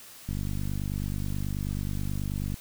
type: click train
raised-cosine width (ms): 5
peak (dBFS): -20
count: 112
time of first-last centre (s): 0.29-2.542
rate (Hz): 49.3
effects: white hiss -48 dBFS RMS until 2.6 s